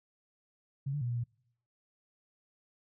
sine tone with pitch steps, 137.3 / 146.1 / 121.2 / 120 / 119 Hz, C#3 / D3 / B2 / B2 / A#2, -16 / -9 / -32 / -49 / +36 cents, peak -31 dBFS, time 0.86-1.24 s, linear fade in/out 10 ms, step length 76 ms, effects noise-tail reverb RT60 0.7 s tail -25 dB re dry

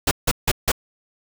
pink noise bursts, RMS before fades -18 dBFS, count 4, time 0.07-0.718 s, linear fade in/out 5 ms, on 42 ms, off 160 ms, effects none

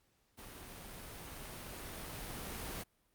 pink noise with level ramp, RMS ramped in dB -51 to -42 dBFS, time 0.37-2.84 s, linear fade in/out 20 ms, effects pink hiss -75 dBFS RMS until 3.14 s + Opus 48 kbps

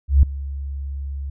sine tone with ADSR envelope, 69.3 Hz, C#2, in tune, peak -6 dBFS, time 0.08-1.3 s, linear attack 150 ms, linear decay 3 ms, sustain -19 dB, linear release 6 ms, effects none

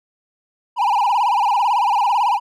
triangle tone with vibrato, 891 Hz, A5, 22 cents sharp, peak -12 dBFS, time 0.76-2.4 s, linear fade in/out 50 ms, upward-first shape sine, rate 18 Hz, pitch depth 200 cents each way, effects none

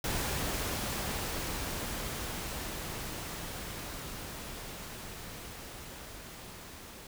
pink noise with level ramp, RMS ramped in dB -33 to -48 dBFS, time 0.04-7.07 s, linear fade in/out 2 ms, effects none

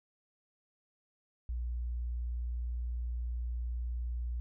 sine tone, 59.8 Hz, A#1, 45 cents sharp, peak -33 dBFS, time 1.49-4.4 s, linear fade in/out 0 ms, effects none

